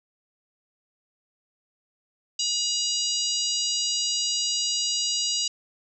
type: harmonic tone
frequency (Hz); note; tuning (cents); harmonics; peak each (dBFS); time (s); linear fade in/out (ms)
960; B5; -49; 3 / 4 / 5 / 6 / 7 / 8; -30 / -31 / -28 / -33 / -31 / -35; 2.39-5.48; 5
effects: none